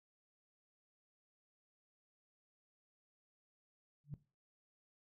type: tone with exponential growth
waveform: sine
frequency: 145.1 Hz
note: D3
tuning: 21 cents flat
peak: -37 dBFS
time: 4.04-4.14 s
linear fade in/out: 0 ms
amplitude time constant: 21 ms
effects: noise-tail reverb RT60 0.3 s tail -17 dB re dry